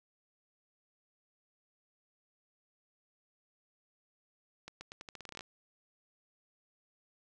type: accelerating click train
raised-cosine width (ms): 0.2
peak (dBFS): -28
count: 14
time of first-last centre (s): 4.68-5.408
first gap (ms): 130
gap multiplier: 0.84
effects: none